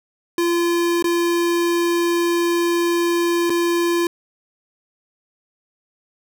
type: tone with dropouts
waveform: square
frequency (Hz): 343.2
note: F4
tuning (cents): -30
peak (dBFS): -17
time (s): 0.38-4.07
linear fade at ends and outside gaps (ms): 2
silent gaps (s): 1.025-1.042 / 3.497-3.502
effects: none